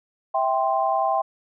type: chord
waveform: sine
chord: C major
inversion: first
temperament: just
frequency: 654.1 / 784.9 / 1046.5 Hz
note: E5 / G5 / C6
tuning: -14 / +2 / 0 cents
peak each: -24 / -22 / -25 dBFS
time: 0.34-1.22 s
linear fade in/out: 10 ms
effects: none